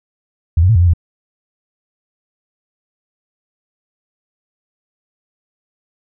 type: tone with pitch steps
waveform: sine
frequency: 82 / 91.3 / 113.5 / 85.5 / 88.7 / 84.3 Hz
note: E2 / F#2 / A#2 / F2 / F2 / E2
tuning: -9 / -23 / -46 / -36 / +27 / +39 cents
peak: -7 dBFS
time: 0.57-0.936 s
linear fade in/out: 5 ms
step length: 61 ms
effects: none